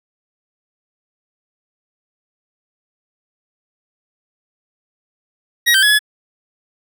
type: tone with pitch steps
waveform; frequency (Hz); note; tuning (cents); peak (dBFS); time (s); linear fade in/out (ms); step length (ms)
25% pulse; 1895 / 1560 / 1688 / 1704; A#6 / G6 / G#6 / G#6; +28 / -9 / +28 / +44; -6; 5.66-5.992; 20; 83
effects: none